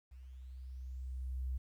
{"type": "tone with level ramp", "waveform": "sine", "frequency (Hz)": 64.1, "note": "C2", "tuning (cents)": -35, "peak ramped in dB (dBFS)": [-50, -34], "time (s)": [0.11, 1.58], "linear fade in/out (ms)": 10, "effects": ["12-bit"]}